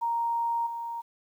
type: tone with level steps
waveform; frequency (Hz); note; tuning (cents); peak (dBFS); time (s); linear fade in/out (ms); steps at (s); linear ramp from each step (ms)
sine; 932.3; A#5; 0; -25 / -32; 0.01-1.02; 20; 0.66; 10
effects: 10-bit